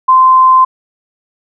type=tone; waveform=sine; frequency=1037 Hz; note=C6; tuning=16 cents flat; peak=-3 dBFS; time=0.08-0.65 s; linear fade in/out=10 ms; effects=none